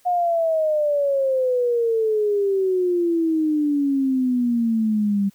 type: exponential sweep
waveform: sine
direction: down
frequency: 724 to 196 Hz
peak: -17 dBFS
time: 0.05-5.3 s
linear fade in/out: 20 ms
effects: white hiss -58 dBFS RMS until 5.34 s